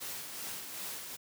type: noise with tremolo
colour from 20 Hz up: white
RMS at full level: -40 dBFS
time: 0-1.17 s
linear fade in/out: 20 ms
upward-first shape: sine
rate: 2.6 Hz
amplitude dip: 40%
effects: high-pass 100 Hz 12 dB/octave